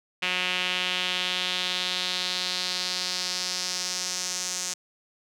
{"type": "tone with band-pass filter sweep", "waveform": "sawtooth", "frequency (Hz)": 181.9, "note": "F#3", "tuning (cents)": -29, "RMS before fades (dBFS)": -29, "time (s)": [0.22, 4.74], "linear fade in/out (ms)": 10, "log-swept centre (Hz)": [2700, 6500], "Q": 2.9, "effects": []}